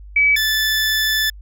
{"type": "tone pair in turn", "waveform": ["sine", "20% pulse"], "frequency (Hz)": [2287, 1748.1], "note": ["D7", "A6"], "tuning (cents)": [-47, -12], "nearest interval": "perfect fourth", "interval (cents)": 465, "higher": "first", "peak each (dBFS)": -11, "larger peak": "neither", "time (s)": [[0.16, 0.36], [0.36, 1.3]], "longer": "second", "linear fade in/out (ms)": 5, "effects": ["added 50 Hz sine -35 dBFS peak until 1.41 s"]}